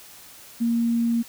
sine tone, 233.1 Hz, A#3, in tune, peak -19 dBFS, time 0.6-1.23 s, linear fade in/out 20 ms, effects white hiss -46 dBFS RMS until 1.28 s

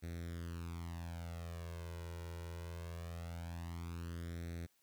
sawtooth tone with flanger, 84.8 Hz, E2, 50 cents sharp, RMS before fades -45 dBFS, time 0.02-4.67 s, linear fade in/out 20 ms, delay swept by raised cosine 0.5 to 2.1 ms, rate 0.22 Hz, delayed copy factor +0.8, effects white hiss -75 dBFS RMS until 4.82 s

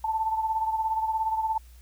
sine beating tone pair, 881 / 898 Hz, A5 / A5, +2 / +35 cents, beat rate 17 Hz, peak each -25 / -32 dBFS, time 0.04-1.58 s, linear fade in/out 5 ms, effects added 60 Hz sine -47 dBFS peak until 1.81 s + white hiss -60 dBFS RMS until 1.81 s

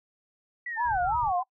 sine exponential sweep, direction down, 1973 to 1008 Hz, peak -32 dBFS, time 0.66-1.43 s, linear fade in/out 5 ms
sine tone with vibrato, 830 Hz, G#5, 1 cent flat, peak -24 dBFS, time 0.76-1.44 s, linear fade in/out 50 ms, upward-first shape sine, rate 2.9 Hz, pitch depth 280 cents each way
pink low-pass noise, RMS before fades -41 dBFS, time 0.85-1.32 s, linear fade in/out 5 ms, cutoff 140 Hz, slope 48 dB/octave
effects noise-tail reverb RT60 0.1 s tail -26 dB re dry

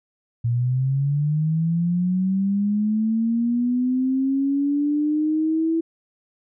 sine linear sweep, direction up, 116.1 to 329.6 Hz, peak -18 dBFS, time 0.44-5.81 s, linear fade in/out 10 ms, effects none

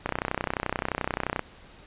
click train, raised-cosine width 0.5 ms, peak -11 dBFS, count 43, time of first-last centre 0.06-1.393 s, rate 31.5 Hz, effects pink hiss -51 dBFS RMS until 1.86 s + resampled to 8000 Hz

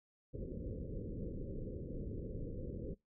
pink low-pass noise, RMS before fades -43 dBFS, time 0.33-2.95 s, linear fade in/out 20 ms, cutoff 540 Hz, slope 96 dB/octave, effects noise-tail reverb RT60 0.2 s tail -24 dB re dry

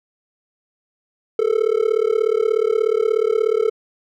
triangle tone with amplitude modulation, 440 Hz, A4, in tune, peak -9 dBFS, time 1.39-3.7 s, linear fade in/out 2 ms, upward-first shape sine, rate 36.7 Hz, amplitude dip 100%, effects none

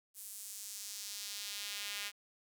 sawtooth tone with high-pass filter sweep, 204.1 Hz, G#3, 30 cents flat, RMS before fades -44 dBFS, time 0.14-2.12 s, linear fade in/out 50 ms, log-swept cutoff 10000 to 2400 Hz, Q 1.2, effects 10-bit

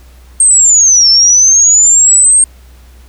sine linear two-way sweep, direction down then up, 8550 to 5320 to 8550 Hz, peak -3 dBFS, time 0.4-2.44 s, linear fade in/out 2 ms, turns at 1.09 s, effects added 62 Hz sine -35 dBFS peak until 3.08 s + pink hiss -46 dBFS RMS until 3.08 s

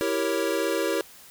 square chord, E diminished seventh, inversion none, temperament equal, 329.6 / 392 / 466.2 / 554.4 Hz, E4 / G4 / Bb4 / Db5, 0 / 0 / 0 / 0 cents, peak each -30 dBFS, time 0.01-1.01 s, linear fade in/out 0 ms, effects white hiss -49 dBFS RMS until 1.3 s

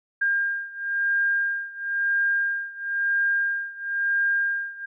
sine beating tone pair, 1606 / 1606.99 Hz, G6 / G6, +41 / +43 cents, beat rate 0.99 Hz, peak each -24 / -26 dBFS, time 0.21-4.86 s, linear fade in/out 10 ms, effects none

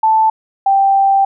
sine tone pair in turn, 880 / 784.3 Hz, A5 / G5, 0 / +1 cents, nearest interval major second, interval 199 cents, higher first, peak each -8 dBFS, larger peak neither, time 0.03-0.3 / 0.66-1.25 s, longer second, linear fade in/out 5 ms, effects none

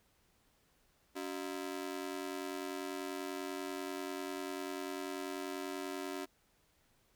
sawtooth ring-modulated tone, 329.6 Hz, E4, in tune, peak -32 dBFS, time 1.15-6.26 s, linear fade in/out 20 ms, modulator 45.1 Hz, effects pink hiss -72 dBFS RMS until 7.15 s

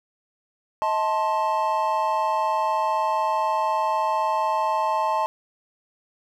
triangle chord, A diminished, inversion second, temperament just, 633.6 / 880 / 1056 Hz, Eb5 / A5 / C6, +31 / 0 / +16 cents, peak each -25 / -21 / -24 dBFS, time 0.82-5.26 s, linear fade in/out 0 ms, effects none

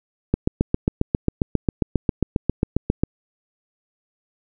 click train, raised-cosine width 3 ms, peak -4 dBFS, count 21, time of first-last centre 0.34-3.035 s, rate 7.42 Hz, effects none

